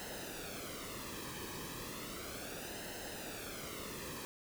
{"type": "noise with flanger", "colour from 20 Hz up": "pink", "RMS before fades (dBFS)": -45, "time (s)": [0, 4.25], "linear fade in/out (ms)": 0, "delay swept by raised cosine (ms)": [0.86, 1.44], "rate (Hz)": 0.34, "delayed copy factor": -0.65, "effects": []}